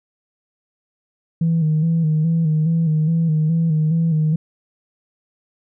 sine tone with vibrato, 160 Hz, D#3, 49 cents sharp, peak -13 dBFS, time 1.41-4.36 s, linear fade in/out 5 ms, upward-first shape square, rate 2.4 Hz, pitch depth 54 cents each way, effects tanh soft clip ceiling -11 dBFS

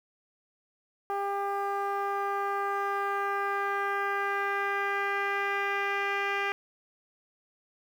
10% pulse tone with low-pass filter sweep, 399.4 Hz, G4, 32 cents sharp, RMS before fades -30 dBFS, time 1.1-6.52 s, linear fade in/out 0 ms, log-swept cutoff 920 to 2500 Hz, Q 1.7, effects 9-bit

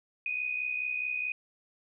sine tone with amplitude modulation, 2489 Hz, D#7, in tune, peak -27 dBFS, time 0.26-1.32 s, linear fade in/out 2 ms, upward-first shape sine, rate 64.7 Hz, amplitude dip 65%, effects none

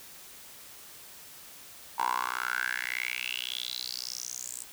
10% pulse tone with high-pass filter sweep, 61.74 Hz, B1, in tune, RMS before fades -34 dBFS, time 1.98-4.64 s, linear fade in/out 10 ms, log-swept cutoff 910 to 8200 Hz, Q 7.3, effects white hiss -49 dBFS RMS until 4.72 s

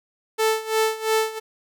sawtooth tone with tremolo, 440 Hz, A4, in tune, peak -13 dBFS, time 0.38-1.4 s, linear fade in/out 20 ms, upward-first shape sine, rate 2.9 Hz, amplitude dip 85%, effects none

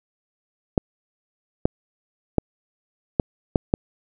clicks, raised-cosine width 2 ms, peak -3 dBFS, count 6, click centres 0.778 / 1.655 / 2.383 / 3.198 / 3.558 / 3.739 s, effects none

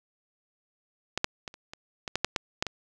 clicks, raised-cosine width 0.2 ms, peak -10 / -6 / -19 / -29 / -23 / -16 / -9 / -6 / -8 / -8 / -15 dBFS, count 11, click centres 1.176 / 1.244 / 1.478 / 1.541 / 1.735 / 2.078 / 2.156 / 2.246 / 2.362 / 2.625 / 2.667 s, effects none

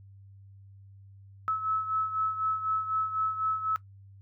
sine beating tone pair, 1297 / 1301 Hz, E6 / E6, -28 / -23 cents, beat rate 4 Hz, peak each -28 / -34 dBFS, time 1.48-3.76 s, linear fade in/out 0 ms, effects noise-tail reverb RT60 0.1 s tail -17 dB re dry + added 98 Hz sine -49 dBFS peak until 4.21 s

